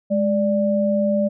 sine tone pair together, 207.9 / 588 Hz, G#3 / D5, +2 / +2 cents, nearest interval octave + tritone, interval 1800 cents, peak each -19 dBFS, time 0.1-1.29 s, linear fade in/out 20 ms, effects none

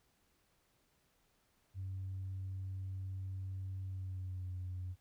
sine tone with pitch glide, 95 to 91.29 Hz, F#2 to F#2, +46 to -23 cents, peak -38 dBFS, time 1.74-4.96 s, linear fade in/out 50 ms, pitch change -69 cents, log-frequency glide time 3.84-4.52 s, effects tanh soft clip ceiling -36 dBFS + pink hiss -75 dBFS RMS until 5 s

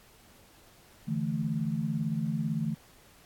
sine chord, D suspended second, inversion none, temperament equal, 146.83 / 164.81 / 220 Hz, D3 / E3 / A3, 0 / 0 / 0 cents, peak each -33 / -32 / -32 dBFS, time 1.07-2.75 s, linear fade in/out 20 ms, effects pink hiss -58 dBFS RMS until 3.25 s + AAC 64 kbps

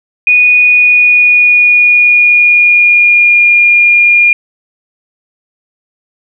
sine tone with pitch glide, 2468 to 2417 Hz, D#7 to D7, -15 to +49 cents, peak -3 dBFS, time 0.27-4.33 s, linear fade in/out 2 ms, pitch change -36 cents, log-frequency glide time 0.59-3.53 s, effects none

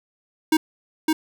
square tone with echo, 314.7 Hz, D#4, 20 cents sharp, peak -15 dBFS, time 0.52-0.57 s, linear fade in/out 5 ms, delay 560 ms, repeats 1, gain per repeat -2 dB, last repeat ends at 1.13 s, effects none

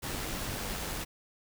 pink noise with amplitude modulation, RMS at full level -35 dBFS, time 0.02-1.05 s, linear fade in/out 20 ms, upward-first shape sine, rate 94.7 Hz, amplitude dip 25%, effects none

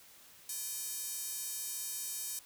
square tone with high-pass filter, 342.7 Hz, F4, 33 cents flat, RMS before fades -40 dBFS, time 0.49-2.39 s, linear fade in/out 2 ms, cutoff 7800 Hz, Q 1.2, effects white hiss -58 dBFS RMS until 2.45 s

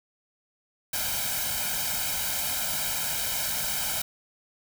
white noise with comb filter, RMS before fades -29 dBFS, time 0.93-4.02 s, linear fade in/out 5 ms, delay 1.3 ms, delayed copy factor +1, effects none

